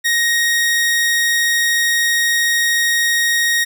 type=tone; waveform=sawtooth; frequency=1873 Hz; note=A#6; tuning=8 cents sharp; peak=-10 dBFS; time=0.04-3.65 s; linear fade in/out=20 ms; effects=none